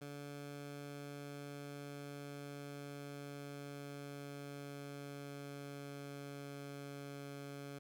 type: tone with pitch glide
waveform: 15% pulse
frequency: 143.5 to 141.2 Hz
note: D3 to C#3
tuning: -40 to +32 cents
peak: -40 dBFS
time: 0.01-7.79 s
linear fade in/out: 10 ms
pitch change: -28 cents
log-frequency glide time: 0.18-7.26 s
effects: none